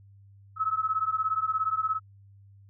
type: beating tone pair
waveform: sine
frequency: 1284 / 1301 Hz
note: E6 / E6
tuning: -46 / -23 cents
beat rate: 17 Hz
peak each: -28 dBFS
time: 0.56-2 s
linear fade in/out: 50 ms
effects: added 99 Hz sine -51 dBFS peak until 2.69 s